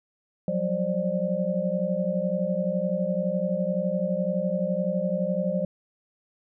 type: tone cluster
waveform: sine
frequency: 177.7 / 189.5 / 534 / 596 Hz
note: F3 / F#3 / C5 / D5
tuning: +30 / +42 / +35 / +25 cents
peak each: -29 dBFS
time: 0.48-5.65 s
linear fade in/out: 2 ms
effects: none